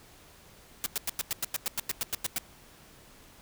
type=noise bursts; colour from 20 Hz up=white; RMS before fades=-30 dBFS; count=14; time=0.84-2.382 s; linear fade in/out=0 ms; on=21 ms; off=96 ms; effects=pink hiss -55 dBFS RMS until 3.41 s